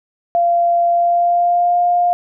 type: tone with pitch glide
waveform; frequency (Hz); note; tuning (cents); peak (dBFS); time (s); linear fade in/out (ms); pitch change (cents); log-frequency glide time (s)
sine; 690 to 704.9; F5 to F5; -21 to +16; -11; 0.35-2.13; 0; +37; 0.9-1.79
effects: none